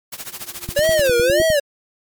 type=noise with tremolo; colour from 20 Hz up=white; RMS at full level=-28 dBFS; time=0.12-1.08 s; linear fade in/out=5 ms; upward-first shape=triangle; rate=14 Hz; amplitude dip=95%
type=tone with exponential growth; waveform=sine; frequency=349.4 Hz; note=F4; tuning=1 cent sharp; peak=-18 dBFS; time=0.22-1.42 s; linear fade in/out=2 ms; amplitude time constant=260 ms
type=click train; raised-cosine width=5 ms; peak=-14 dBFS; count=9; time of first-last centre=0.69-1.502 s; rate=9.85 Hz
type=tone with vibrato; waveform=square; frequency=554.4 Hz; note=C#5; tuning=in tune; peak=-14 dBFS; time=0.76-1.6 s; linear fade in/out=10 ms; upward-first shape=sine; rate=1.8 Hz; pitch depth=270 cents each way
effects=MP3 96 kbps